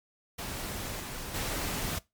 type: noise with level steps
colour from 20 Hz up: pink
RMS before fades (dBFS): -37 / -39 / -33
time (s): 0.38-1.99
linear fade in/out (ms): 10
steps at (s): 1 / 1.34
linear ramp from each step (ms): 5
effects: noise-tail reverb RT60 0.2 s tail -20 dB re dry + MP3 96 kbps